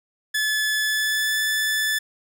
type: tone with pitch glide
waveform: sawtooth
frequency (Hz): 1724 to 1745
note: A6 to A6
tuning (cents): -36 to -15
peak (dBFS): -17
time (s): 0.34-1.99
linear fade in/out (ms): 10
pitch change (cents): +21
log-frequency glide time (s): 0.82-1.41
effects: none